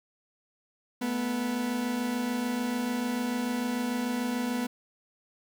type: tone pair together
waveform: 40% pulse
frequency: 219.2 / 246 Hz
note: A3 / B3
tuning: -6 / -7 cents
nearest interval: major second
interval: 199 cents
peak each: -34 / -28 dBFS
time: 1.01-4.67 s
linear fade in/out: 10 ms
effects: 9-bit